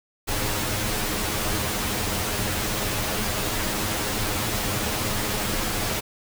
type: noise with comb filter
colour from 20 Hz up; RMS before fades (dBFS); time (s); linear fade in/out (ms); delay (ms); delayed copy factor
pink; -26; 0.27-6.01; 20; 9.6; +0.65
effects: none